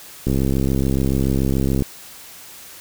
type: click train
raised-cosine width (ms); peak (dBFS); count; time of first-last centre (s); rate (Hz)
3; -7; 105; 0.27-1.822; 67
effects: white hiss -40 dBFS RMS until 2.8 s